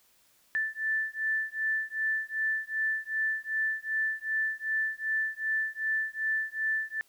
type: beating tone pair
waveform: sine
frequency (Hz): 1760 / 1762.6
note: A6 / A6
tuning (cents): 0 / +3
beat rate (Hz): 2.6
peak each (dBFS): -31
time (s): 0.55-7.01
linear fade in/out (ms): 0
effects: white hiss -65 dBFS RMS until 7.08 s